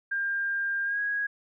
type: tone with pitch glide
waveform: sine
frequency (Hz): 1600 to 1651.6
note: G6 to G#6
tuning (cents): +35 to -10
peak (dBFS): -26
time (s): 0.11-1.27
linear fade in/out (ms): 10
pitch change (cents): +55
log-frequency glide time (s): 0.84-1
effects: none